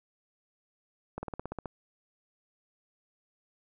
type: slowing click train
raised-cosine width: 1 ms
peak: -22 dBFS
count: 9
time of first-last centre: 1.18-1.657 s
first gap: 50 ms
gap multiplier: 1.05
effects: none